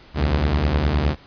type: beating tone pair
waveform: sawtooth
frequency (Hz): 65.41 / 75.11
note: C2 / D2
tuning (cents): 0 / +39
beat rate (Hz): 9.7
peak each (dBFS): -18 / -15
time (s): 0.14-1.16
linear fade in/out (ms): 50
effects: pink hiss -48 dBFS RMS until 1.26 s + resampled to 11025 Hz